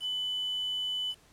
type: tone with quantisation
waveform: sine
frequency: 3000 Hz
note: F#7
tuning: 23 cents sharp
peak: -30 dBFS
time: 0-1.15 s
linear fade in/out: 50 ms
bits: 8
effects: pink hiss -61 dBFS RMS until 1.32 s + low-pass 11000 Hz 12 dB/octave